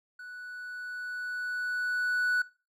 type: tone with level ramp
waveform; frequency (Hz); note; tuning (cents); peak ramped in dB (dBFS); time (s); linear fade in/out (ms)
triangle; 1480; F#6; 0; -40 to -22; 0.19-2.42; 5
effects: noise-tail reverb RT60 0.3 s tail -19 dB re dry